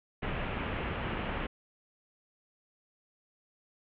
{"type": "low-pass noise", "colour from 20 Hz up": "pink", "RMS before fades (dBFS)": -35, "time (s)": [0.22, 1.47], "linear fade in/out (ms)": 10, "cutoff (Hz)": 3000, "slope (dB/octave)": 48, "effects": []}